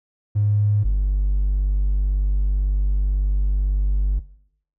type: tone pair in turn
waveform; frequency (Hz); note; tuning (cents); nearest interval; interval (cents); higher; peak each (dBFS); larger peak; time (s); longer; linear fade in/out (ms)
triangle; 103.83 / 49.03; G#2 / G1; 0 / +1; octave + minor second; 1299; first; -12; neither; 0.35-0.84 / 0.84-4.2; second; 20
effects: noise-tail reverb RT60 0.7 s tail -21 dB re dry + tanh soft clip ceiling -13 dBFS